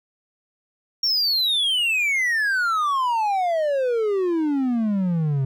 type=exponential sweep; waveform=triangle; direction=down; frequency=5588 to 130.81 Hz; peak=-17 dBFS; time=1.03-5.45 s; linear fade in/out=5 ms; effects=none